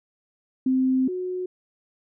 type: tone pair in turn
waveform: sine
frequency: 260 / 365.6 Hz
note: C4 / F#4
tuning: -11 / -21 cents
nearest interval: tritone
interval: 590 cents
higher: second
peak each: -18 / -26 dBFS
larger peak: first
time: 0.66-1.08 / 1.08-1.46 s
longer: first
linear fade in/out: 5 ms
effects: none